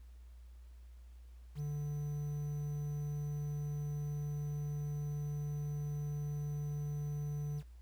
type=tone with quantisation; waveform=triangle; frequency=146.83 Hz; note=D3; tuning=in tune; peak=-34 dBFS; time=1.55-7.63 s; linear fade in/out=50 ms; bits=10; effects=added 60 Hz sine -51 dBFS peak until 7.81 s + pink hiss -73 dBFS RMS until 7.81 s